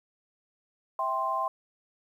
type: chord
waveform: sine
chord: C major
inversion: first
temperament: just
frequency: 654.1 / 784.9 / 1046.5 Hz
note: E5 / G5 / C6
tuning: -14 / +2 / 0 cents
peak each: -34 / -33 / -28 dBFS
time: 0.99-1.48 s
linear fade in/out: 2 ms
effects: 10-bit